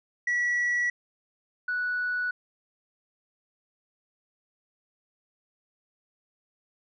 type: tone pair in turn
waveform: sine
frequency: 1939 / 1475.4 Hz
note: B6 / F#6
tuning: -32 / -5 cents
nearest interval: perfect fourth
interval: 473 cents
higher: first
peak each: -21 / -25 dBFS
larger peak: first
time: 0.27-0.9 / 1.68-2.31 s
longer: neither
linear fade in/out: 5 ms
effects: tanh soft clip ceiling -22 dBFS